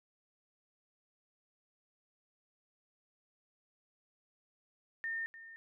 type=tone with echo; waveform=sine; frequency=1819 Hz; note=A#6; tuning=43 cents flat; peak=-35 dBFS; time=5.04-5.26 s; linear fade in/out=0 ms; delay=300 ms; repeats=1; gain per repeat=-14 dB; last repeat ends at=5.56 s; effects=none